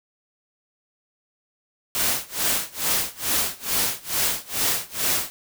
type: noise with tremolo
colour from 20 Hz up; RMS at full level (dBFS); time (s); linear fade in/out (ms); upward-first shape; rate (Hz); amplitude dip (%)
white; -21; 1.95-5.3; 0; sine; 2.3; 95
effects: none